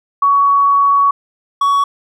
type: tone pair in turn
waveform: sine / triangle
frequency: 1123 / 1123 Hz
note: C#6 / C#6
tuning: +22 / +22 cents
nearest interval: unison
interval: 0 cents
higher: neither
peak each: -8 dBFS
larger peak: neither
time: 0.22-1.11 / 1.61-1.84 s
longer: first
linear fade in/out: 5 ms
effects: none